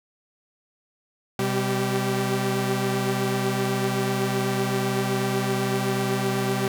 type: tone cluster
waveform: sawtooth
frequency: 127.4 / 197.7 / 387.5 Hz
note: C3 / G3 / G4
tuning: -46 / +15 / -20 cents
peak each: -23 dBFS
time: 1.39-6.68 s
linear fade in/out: 2 ms
effects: none